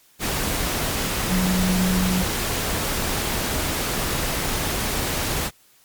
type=tone in noise; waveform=sine; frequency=183.9 Hz; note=F#3; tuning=10 cents flat; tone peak=-19 dBFS; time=1.28-2.25 s; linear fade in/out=50 ms; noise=pink; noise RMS=-24 dBFS; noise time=0.19-5.51 s; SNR=+2 dB; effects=white hiss -56 dBFS RMS until 5.84 s + MP3 96 kbps